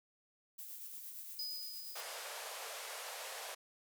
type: noise with tremolo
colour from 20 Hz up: violet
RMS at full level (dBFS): -47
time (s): 0.58-2.01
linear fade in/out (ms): 10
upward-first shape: sine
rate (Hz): 8.6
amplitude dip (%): 35
type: tone with exponential decay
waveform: sine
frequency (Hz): 4978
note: D#8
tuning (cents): 0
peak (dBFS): -38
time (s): 1.39-2.91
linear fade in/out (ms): 2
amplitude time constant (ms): 330
type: band-pass noise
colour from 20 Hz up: pink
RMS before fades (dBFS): -46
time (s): 1.95-3.55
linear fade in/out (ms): 10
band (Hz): 480 to 14000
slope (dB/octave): 48
effects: none